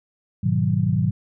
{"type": "chord", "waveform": "sine", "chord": "G# minor seventh", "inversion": "none", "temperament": "equal", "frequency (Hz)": [103.83, 123.47, 155.56, 185], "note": ["G#2", "B2", "D#3", "F#3"], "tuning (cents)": [0, 0, 0, 0], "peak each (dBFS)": -23, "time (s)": [0.43, 1.11], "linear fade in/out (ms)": 10, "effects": []}